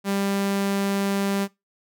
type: tone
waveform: sawtooth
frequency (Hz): 198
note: G3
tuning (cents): +18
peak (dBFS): -18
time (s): 0.04-1.48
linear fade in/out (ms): 50
effects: noise-tail reverb RT60 0.2 s tail -21 dB re dry